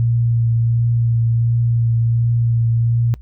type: tone with vibrato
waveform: sine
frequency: 116.54 Hz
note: A#2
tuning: in tune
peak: -13 dBFS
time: 0-3.14 s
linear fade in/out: 0 ms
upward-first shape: triangle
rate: 1.4 Hz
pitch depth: 19 cents each way
effects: noise-tail reverb RT60 0.1 s tail -23 dB re dry + added 60 Hz sine -35 dBFS peak until 3.21 s